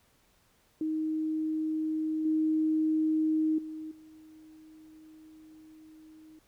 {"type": "tone with level steps", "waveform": "sine", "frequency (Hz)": 313.4, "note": "D#4", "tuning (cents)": 13, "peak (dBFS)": [-28, -24, -37, -50], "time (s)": [0.81, 6.39], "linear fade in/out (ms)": 2, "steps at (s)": [2.25, 3.58, 3.91], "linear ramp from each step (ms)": 5, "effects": ["pink hiss -67 dBFS RMS until 6.47 s"]}